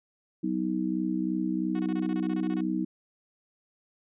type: harmonic tone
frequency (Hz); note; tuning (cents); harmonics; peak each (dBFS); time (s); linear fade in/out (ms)
63; B1; +35; 3 / 4 / 5; -31 / -32 / -29; 0.43-2.85; 10
type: tone bursts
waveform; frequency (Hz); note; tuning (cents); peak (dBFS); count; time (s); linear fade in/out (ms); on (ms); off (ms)
sawtooth; 367.6; F#4; -11; -34; 13; 1.75-2.609; 2; 43; 25
effects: resampled to 8000 Hz